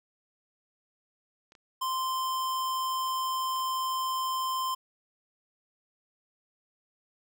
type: clicks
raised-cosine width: 0.2 ms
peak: -37 dBFS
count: 5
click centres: 1.521 / 1.552 / 3.076 / 3.561 / 3.599 s
type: tone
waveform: square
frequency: 1041 Hz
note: C6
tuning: 9 cents flat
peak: -29 dBFS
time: 1.81-4.75 s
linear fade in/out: 10 ms
effects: none